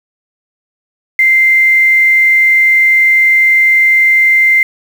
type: tone with quantisation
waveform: sine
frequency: 2088 Hz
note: C7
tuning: 4 cents flat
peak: -5 dBFS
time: 1.19-4.63 s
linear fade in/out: 2 ms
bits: 5
effects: none